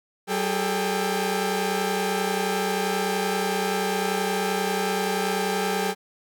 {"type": "tone cluster", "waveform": "sawtooth", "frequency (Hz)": [190.1, 412.3, 442.7, 792], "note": ["F#3", "G#4", "A4", "G5"], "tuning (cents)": [47, -13, 11, 18], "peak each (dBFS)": -25, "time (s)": [0.27, 5.95], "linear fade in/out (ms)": 50, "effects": []}